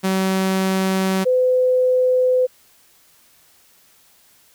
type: tone pair in turn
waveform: sawtooth / sine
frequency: 190 / 507.2 Hz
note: F#3 / B4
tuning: +46 / +46 cents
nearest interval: octave + perfect fourth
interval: 1700 cents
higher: second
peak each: -13 dBFS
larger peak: neither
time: 0.03-1.25 / 1.25-2.47 s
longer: neither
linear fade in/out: 20 ms
effects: white hiss -54 dBFS RMS until 4.54 s